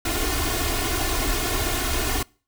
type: noise with comb filter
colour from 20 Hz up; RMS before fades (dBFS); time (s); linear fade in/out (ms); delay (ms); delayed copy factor
pink; -24; 0.05-2.23; 5; 2.8; +0.95
effects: noise-tail reverb RT60 0.4 s tail -25 dB re dry